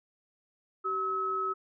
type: tone pair together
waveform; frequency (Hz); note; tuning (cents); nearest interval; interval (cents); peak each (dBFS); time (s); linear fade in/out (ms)
sine; 382.9 / 1288; G4 / E6; -41 / -41; octave + major sixth; 2100; -36 / -29; 0.84-1.54; 20
effects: none